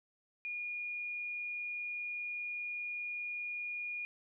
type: tone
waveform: sine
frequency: 2435 Hz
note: D#7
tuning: 38 cents flat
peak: -37 dBFS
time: 0.45-4.05 s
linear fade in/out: 0 ms
effects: none